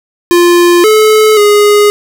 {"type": "tone with pitch steps", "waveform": "square", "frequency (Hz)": [348.7, 431.7, 414.2], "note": ["F4", "A4", "G#4"], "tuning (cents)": [-3, -33, -5], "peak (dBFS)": -4, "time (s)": [0.31, 1.9], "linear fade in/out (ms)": 0, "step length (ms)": 530, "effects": []}